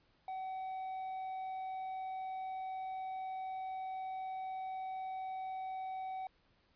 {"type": "tone", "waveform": "triangle", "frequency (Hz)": 756, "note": "F#5", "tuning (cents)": 37, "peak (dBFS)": -37, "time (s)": [0.28, 6.27], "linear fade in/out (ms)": 2, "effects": ["pink hiss -72 dBFS RMS until 6.75 s", "resampled to 11025 Hz"]}